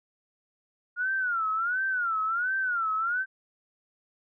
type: tone with vibrato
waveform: sine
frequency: 1416 Hz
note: F6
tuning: 23 cents sharp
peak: -25 dBFS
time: 0.96-3.26 s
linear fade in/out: 50 ms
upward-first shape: sine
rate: 1.4 Hz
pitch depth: 170 cents each way
effects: none